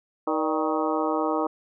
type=harmonic tone with a mistuned harmonic; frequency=157.4 Hz; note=D#3; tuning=20 cents sharp; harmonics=2 / 3 / 4 / 5 / 6 / 7 / 8; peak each=-27 / -29 / -30 / -31 / -32 / -32 / -33 dBFS; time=0.27-1.47 s; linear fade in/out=5 ms; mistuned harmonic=4; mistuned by=-81 cents; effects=none